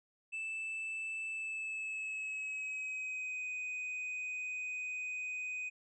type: tone with pitch glide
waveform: triangle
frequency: 2637 to 2499 Hz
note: E7 to D#7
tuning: 0 to +7 cents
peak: -36 dBFS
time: 0.32-5.7 s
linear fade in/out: 20 ms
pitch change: -93 cents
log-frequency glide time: 1.29-3.49 s
effects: resampled to 22050 Hz